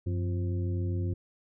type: harmonic tone with a mistuned harmonic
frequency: 87.31 Hz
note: F2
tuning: in tune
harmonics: 1 / 2 / 3 / 4 / 6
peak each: -28 / -39 / -41 / -39 / -50 dBFS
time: 0.06-1.14 s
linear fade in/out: 10 ms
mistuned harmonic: 1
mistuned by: +130 cents
effects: none